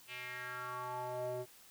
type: tone with band-pass filter sweep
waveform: square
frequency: 124.9 Hz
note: B2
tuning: 20 cents sharp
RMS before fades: -42 dBFS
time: 0.07-1.46 s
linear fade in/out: 50 ms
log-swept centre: 2700 to 480 Hz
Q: 4
effects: white hiss -60 dBFS RMS until 1.7 s